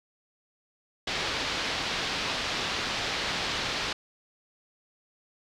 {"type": "low-pass noise", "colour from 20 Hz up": "white", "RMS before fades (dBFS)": -31, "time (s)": [1.07, 3.93], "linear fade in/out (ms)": 5, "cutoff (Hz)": 4600, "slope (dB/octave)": 24, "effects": []}